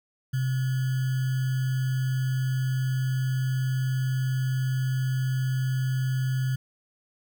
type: tone with sample-and-hold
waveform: sine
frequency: 130.2 Hz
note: C3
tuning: 8 cents flat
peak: -23 dBFS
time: 0.33-6.56 s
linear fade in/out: 10 ms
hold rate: 1575 Hz
effects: none